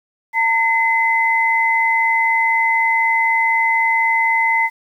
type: tone pair together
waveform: sine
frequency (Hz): 909 / 2041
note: A#5 / C7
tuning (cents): -44 / -44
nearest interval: octave + major second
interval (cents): 1400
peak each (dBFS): -17 / -15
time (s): 0.33-4.7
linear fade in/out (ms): 50
effects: 8-bit